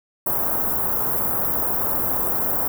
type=band-stop noise; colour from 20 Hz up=white; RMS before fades=-22 dBFS; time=0.26-2.68 s; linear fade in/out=5 ms; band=1200 to 14000 Hz; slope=24 dB/octave; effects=none